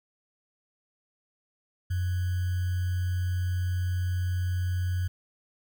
sine tone with sample-and-hold, 90 Hz, F#2, 47 cents flat, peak -25 dBFS, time 1.9-5.08 s, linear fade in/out 10 ms, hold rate 1575 Hz, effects none

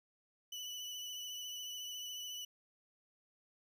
30% pulse tone with vibrato, 2974 Hz, F#7, 8 cents sharp, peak -40 dBFS, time 0.52-2.45 s, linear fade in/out 5 ms, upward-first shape triangle, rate 14 Hz, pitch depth 27 cents each way, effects none

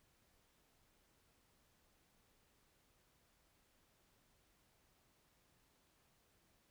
silence, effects pink hiss -75 dBFS RMS until 6.7 s

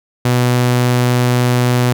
sawtooth tone, 123.47 Hz, B2, in tune, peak -7 dBFS, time 0.25-1.93 s, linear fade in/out 5 ms, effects none

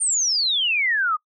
sine exponential sweep, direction down, 9140 to 1200 Hz, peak -18 dBFS, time 0-1.17 s, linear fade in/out 20 ms, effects noise-tail reverb RT60 0.1 s tail -24 dB re dry

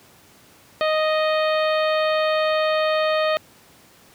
harmonic tone with a mistuned harmonic, 622.3 Hz, D#5, in tune, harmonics 1 / 2 / 3 / 4 / 5 / 6 / 7, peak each -19 / -25 / -29 / -31 / -33 / -35 / -36 dBFS, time 0.81-3.37 s, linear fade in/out 0 ms, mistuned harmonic 6, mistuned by -22 cents, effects pink hiss -51 dBFS RMS until 4.14 s + high-pass 100 Hz 12 dB/octave

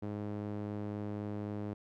sawtooth tone with band-pass filter, 103.83 Hz, G#2, in tune, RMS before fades -39 dBFS, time 0.02-1.74 s, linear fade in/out 10 ms, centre 310 Hz, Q 0.84, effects none

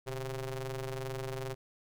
sawtooth ring-modulated tone, 134.6 Hz, C3, 49 cents sharp, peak -29 dBFS, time 0.06-1.55 s, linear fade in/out 20 ms, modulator 258 Hz, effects none

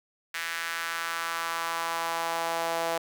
sawtooth tone with high-pass filter sweep, 166.4 Hz, E3, 17 cents sharp, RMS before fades -31 dBFS, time 0.34-2.98 s, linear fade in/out 5 ms, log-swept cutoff 1800 to 640 Hz, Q 2.2, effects none

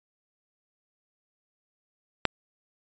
click, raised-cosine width 0.3 ms, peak -4 dBFS, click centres 2.253 s, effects resampled to 16000 Hz

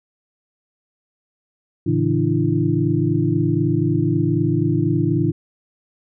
sine tone cluster, 111.5 / 140.1 / 164 / 298 / 336.7 Hz, A2 / C#3 / E3 / D4 / E4, +23 / +19 / -9 / +25 / +37 cents, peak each -22 dBFS, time 1.86-5.32 s, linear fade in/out 10 ms, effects none

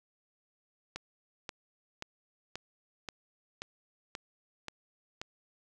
click train, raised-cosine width 0.2 ms, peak -21 dBFS, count 9, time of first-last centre 0.96-5.215 s, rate 1.88 Hz, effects none

